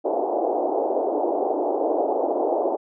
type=band-pass noise; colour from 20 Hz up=white; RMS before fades=-23 dBFS; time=0.04-2.77 s; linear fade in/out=20 ms; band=300 to 790 Hz; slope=48 dB/octave; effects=none

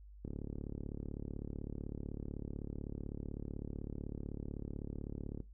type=click train; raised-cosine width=3 ms; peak=-29 dBFS; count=186; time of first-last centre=0.25-5.403 s; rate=35.9 Hz; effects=noise-tail reverb RT60 0.2 s tail -18 dB re dry + added 50 Hz sine -52 dBFS peak until 5.53 s

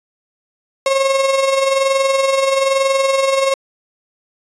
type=tone with amplitude modulation; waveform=35% pulse; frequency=541 Hz; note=C#5; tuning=42 cents flat; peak=-9 dBFS; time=0.86-3.54 s; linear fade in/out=2 ms; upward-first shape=sine; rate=21.1 Hz; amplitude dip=50%; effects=resampled to 22050 Hz

